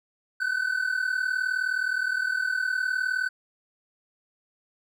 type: tone pair together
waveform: triangle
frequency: 1495 / 1534.4 Hz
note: F#6 / G6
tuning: +17 / -37 cents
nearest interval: unison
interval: 46 cents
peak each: -25 / -26 dBFS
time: 0.4-3.29 s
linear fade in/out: 10 ms
effects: none